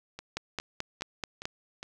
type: two click trains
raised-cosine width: 0.2 ms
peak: -15 / -23 dBFS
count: 6 / 5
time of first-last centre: 0.37-1.455 / 0.19-1.829 s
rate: 4.61 / 2.44 Hz
effects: none